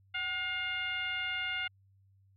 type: tone with frequency modulation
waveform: sine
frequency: 2130 Hz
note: C7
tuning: 30 cents sharp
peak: -32 dBFS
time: 0.14-1.68 s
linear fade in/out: 10 ms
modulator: 687 Hz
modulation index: 1.3
effects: added 97 Hz sine -62 dBFS peak until 2.36 s